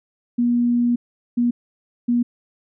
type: tone bursts at uneven times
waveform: sine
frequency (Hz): 240.2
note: B3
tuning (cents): -48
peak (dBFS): -15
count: 3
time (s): 0.38-0.96 / 1.37-1.51 / 2.08-2.23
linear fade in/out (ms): 10
effects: none